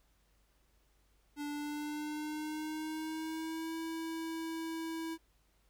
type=tone with pitch glide; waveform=square; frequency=292.1 to 326 Hz; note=D4 to E4; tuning=-9 to -19 cents; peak=-38 dBFS; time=1.36-5.18 s; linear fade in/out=50 ms; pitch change=+190 cents; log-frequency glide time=1.48-3.76 s; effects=added 50 Hz sine -70 dBFS peak until 5.69 s + pink hiss -74 dBFS RMS until 5.69 s